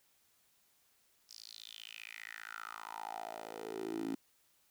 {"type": "tone with high-pass filter sweep", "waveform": "10% pulse", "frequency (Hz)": 55.1, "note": "A1", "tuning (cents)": 3, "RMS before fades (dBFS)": -45, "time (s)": [1.29, 4.15], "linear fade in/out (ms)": 5, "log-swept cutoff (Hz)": [5300, 270], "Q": 5.8, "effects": ["white hiss -72 dBFS RMS until 4.7 s"]}